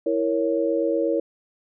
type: chord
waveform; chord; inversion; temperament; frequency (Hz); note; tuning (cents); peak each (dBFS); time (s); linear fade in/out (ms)
sine; A# diminished; second; equal; 329.6 / 466.2 / 554.4; E4 / A#4 / C#5; 0 / 0 / 0; -24; 0.06-1.2; 5
effects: none